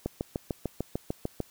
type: click train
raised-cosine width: 2 ms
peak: -16 dBFS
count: 10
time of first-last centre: 0.06-1.403 s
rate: 6.7 Hz
effects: white hiss -58 dBFS RMS until 1.5 s